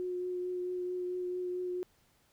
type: tone with vibrato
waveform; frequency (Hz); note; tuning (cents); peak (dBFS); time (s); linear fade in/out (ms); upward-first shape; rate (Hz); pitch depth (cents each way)
sine; 361.3; F#4; -41; -33; 0-1.83; 0; triangle; 4.5; 15
effects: pink hiss -69 dBFS RMS until 2.32 s